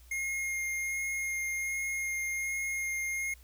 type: tone with vibrato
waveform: square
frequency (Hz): 2137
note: C7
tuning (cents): +36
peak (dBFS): -32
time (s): 0.11-3.34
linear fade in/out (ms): 5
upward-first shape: sine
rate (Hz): 1.3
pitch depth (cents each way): 10
effects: added 60 Hz sine -53 dBFS peak until 3.43 s + white hiss -62 dBFS RMS until 3.43 s